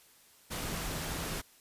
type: tone in noise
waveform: sine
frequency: 162.4 Hz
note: E3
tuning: 26 cents flat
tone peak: -45 dBFS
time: 0.55-1.38 s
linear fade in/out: 20 ms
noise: pink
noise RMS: -37 dBFS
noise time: 0.5-1.42 s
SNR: -11 dB
effects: white hiss -61 dBFS RMS until 1.6 s + resampled to 32000 Hz